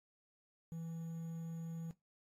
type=tone with quantisation; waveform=triangle; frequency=164.81 Hz; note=E3; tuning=in tune; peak=-40 dBFS; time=0.72-1.91 s; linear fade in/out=0 ms; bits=11; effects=noise-tail reverb RT60 0.2 s tail -18 dB re dry + AAC 48 kbps